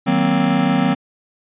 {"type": "chord", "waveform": "square", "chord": "C half-diminished seventh", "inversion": "first", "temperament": "just", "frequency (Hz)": [156.98, 188.37, 235.5, 261.6], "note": ["Eb3", "Gb3", "Bb3", "C4"], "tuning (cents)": [16, 31, 18, 0], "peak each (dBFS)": [-23, -20, -21, -19], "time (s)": [0.06, 0.95], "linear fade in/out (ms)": 20, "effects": ["resampled to 8000 Hz"]}